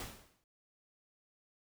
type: noise with exponential decay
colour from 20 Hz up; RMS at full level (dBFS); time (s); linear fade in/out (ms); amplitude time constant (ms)
pink; -41; 0-0.44; 1; 94
effects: none